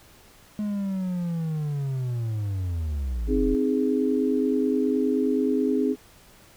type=linear sweep; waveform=triangle; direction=down; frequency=211.8 to 37.91 Hz; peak=-23 dBFS; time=0.59-3.55 s; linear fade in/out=0 ms
type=chord; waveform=sine; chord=Ab major; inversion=first; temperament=equal; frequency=261.6 / 311.1 / 415.3 Hz; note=C4 / Eb4 / Ab4; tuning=0 / 0 / 0 cents; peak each=-23 / -27 / -25 dBFS; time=3.27-5.96 s; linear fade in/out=50 ms
effects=pink hiss -53 dBFS RMS until 6.56 s